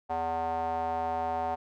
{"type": "tone with band-pass filter", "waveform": "square", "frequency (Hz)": 82.41, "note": "E2", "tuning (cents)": 0, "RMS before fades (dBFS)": -31, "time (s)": [0.09, 1.56], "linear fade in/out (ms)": 20, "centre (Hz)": 780, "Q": 6.1, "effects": []}